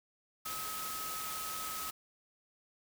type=tone in noise; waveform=sine; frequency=1278 Hz; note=D#6; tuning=46 cents sharp; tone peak=-42 dBFS; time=0.45-1.91 s; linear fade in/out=10 ms; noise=white; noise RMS=-41 dBFS; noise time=0.45-1.91 s; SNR=-4 dB; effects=none